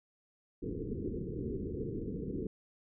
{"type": "low-pass noise", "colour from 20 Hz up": "white", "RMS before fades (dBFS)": -38, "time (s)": [0.62, 2.47], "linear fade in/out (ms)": 5, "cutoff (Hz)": 460, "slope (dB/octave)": 96, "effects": []}